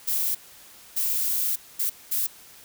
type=noise bursts at uneven times; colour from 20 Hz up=violet; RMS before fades=-25 dBFS; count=4; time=0.07-0.35 / 0.96-1.56 / 1.79-1.9 / 2.11-2.27 s; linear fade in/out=10 ms; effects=white hiss -49 dBFS RMS until 2.64 s